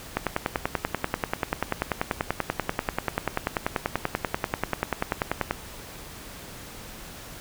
click train, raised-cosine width 0.5 ms, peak -8 dBFS, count 56, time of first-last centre 0.17-5.51 s, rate 10.3 Hz, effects pink hiss -42 dBFS RMS until 7.4 s

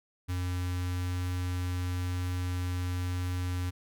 square tone with notch filter, 90.1 Hz, F#2, 45 cents flat, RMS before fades -32 dBFS, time 0.28-3.71 s, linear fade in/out 20 ms, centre 570 Hz, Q 0.93, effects none

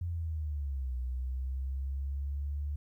sine linear two-way sweep, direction down then up, 87.8 to 62 to 73.1 Hz, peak -32 dBFS, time 0.01-2.76 s, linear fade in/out 5 ms, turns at 0.96 s, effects 12-bit

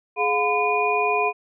sine tone cluster, 420.9 / 713 / 1008 / 2448 Hz, G#4 / F5 / B5 / D#7, +23 / +36 / +35 / -29 cents, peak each -24 dBFS, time 0.16-1.33 s, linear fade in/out 50 ms, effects none

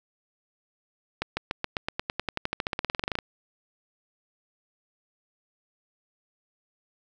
accelerating click train, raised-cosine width 0.3 ms, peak -11 dBFS, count 26, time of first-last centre 1.22-3.188 s, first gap 150 ms, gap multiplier 0.94, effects none

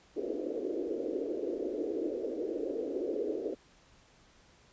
white band-pass noise, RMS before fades -35 dBFS, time 0.16-3.55 s, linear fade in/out 10 ms, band 290 to 500 Hz, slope 48 dB/octave, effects pink hiss -62 dBFS RMS until 4.72 s + resampled to 16000 Hz

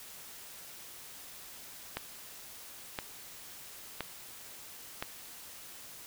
click train, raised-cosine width 0.3 ms, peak -18 dBFS, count 4, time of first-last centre 1.97-5.025 s, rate 0.982 Hz, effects white hiss -49 dBFS RMS until 6.06 s

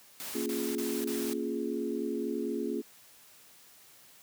white noise bursts, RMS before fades -40 dBFS, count 4, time 0.2-1.333 s, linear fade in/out 0 ms, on 260 ms, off 31 ms
sine chord, Bb minor seventh, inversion none, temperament equal with one note detuned, 233.1 / 277.2 / 349.2 / 418.2 Hz, Bb3 / Db4 / F4 / Ab4, 0 / 0 / 0 / +12 cents, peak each -36 dBFS, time 0.34-2.82 s, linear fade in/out 20 ms
effects white hiss -57 dBFS RMS until 4.22 s + high-pass 80 Hz 12 dB/octave

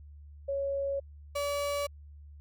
sine / 35% pulse tone pair in turn, 554.4 / 573 Hz, C#5 / D5, 0 / -43 cents, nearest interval minor second, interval 57 cents, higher second, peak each -29 / -28 dBFS, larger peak second, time 0.48-1 / 1.35-1.87 s, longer neither, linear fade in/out 10 ms, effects added 73 Hz sine -47 dBFS peak until 2.4 s

